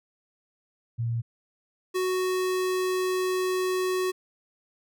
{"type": "tone pair in turn", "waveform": ["sine", "square"], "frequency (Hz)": [116.54, 370], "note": ["A#2", "F#4"], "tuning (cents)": [0, 0], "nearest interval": "octave + minor sixth", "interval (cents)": 2000, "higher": "second", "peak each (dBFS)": -25, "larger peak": "neither", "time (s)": [[0.98, 1.22], [1.94, 4.12]], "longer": "second", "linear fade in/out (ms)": 20, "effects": []}